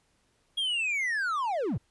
triangle linear sweep, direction down, 3309 to 78.3 Hz, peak -25 dBFS, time 0.57-1.78 s, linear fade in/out 10 ms, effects pink hiss -70 dBFS RMS until 1.9 s + resampled to 24000 Hz

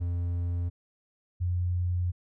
triangle / sine tone pair in turn, 87.1 / 88.98 Hz, F2 / F2, -4 / +33 cents, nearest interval unison, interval 37 cents, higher second, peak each -25 dBFS, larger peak neither, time 0-0.7 / 1.4-2.12 s, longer second, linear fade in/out 20 ms, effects none

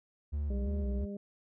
triangle tone with vibrato, 67.7 Hz, C#2, 40 cents flat, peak -29 dBFS, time 0.32-1.06 s, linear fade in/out 20 ms, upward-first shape square, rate 2.9 Hz, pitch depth 140 cents each way
harmonic tone, 201.4 Hz, G3, 47 cents sharp, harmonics 1 / 2 / 3, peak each -38 / -44 / -48 dBFS, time 0.5-1.17 s, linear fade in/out 5 ms
effects none

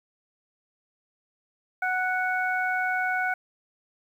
harmonic tone, 740 Hz, F#5, in tune, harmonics 1 / 2 / 3, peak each -28 / -26 / -33 dBFS, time 1.82-3.34 s, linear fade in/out 5 ms, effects 9-bit

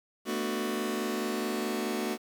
sawtooth chord, B minor seventh, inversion third, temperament just, 222.2 / 246.9 / 296.3 / 370.4 Hz, A3 / B3 / D4 / F#4, +17 / 0 / +15 / +2 cents, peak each -30 / -33 / -33 / -30 dBFS, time 0.25-2.18 s, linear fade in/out 50 ms, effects 9-bit

